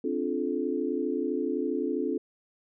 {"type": "chord", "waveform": "sine", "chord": "D minor seventh", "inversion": "third", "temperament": "equal with one note detuned", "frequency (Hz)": [261.6, 293.7, 349.2, 432.2], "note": ["C4", "D4", "F4", "A4"], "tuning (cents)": [0, 0, 0, -31], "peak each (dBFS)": -32, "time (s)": [0.04, 2.18], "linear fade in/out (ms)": 5, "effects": []}